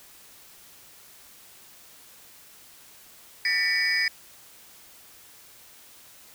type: tone cluster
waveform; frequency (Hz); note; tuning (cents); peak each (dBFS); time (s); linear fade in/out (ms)
sine; 1792 / 1961 / 2260 / 4979; A6 / B6 / C#7 / D#8; +31 / -13 / +33 / 0; -26; 3.45-4.08; 2
effects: tanh soft clip ceiling -16 dBFS + white hiss -51 dBFS RMS until 6.34 s